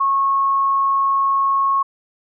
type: tone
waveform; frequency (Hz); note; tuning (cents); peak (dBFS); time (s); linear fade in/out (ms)
sine; 1095; C#6; -22; -14; 0-1.83; 10
effects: none